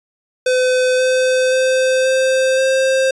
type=tone with pitch steps; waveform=square; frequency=508 / 513 / 518.1 / 523.2 / 528.4 Hz; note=B4 / C5 / C5 / C5 / C5; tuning=+49 / -34 / -17 / 0 / +17 cents; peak=-13 dBFS; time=0.46-3.11 s; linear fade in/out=5 ms; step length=530 ms; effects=resampled to 22050 Hz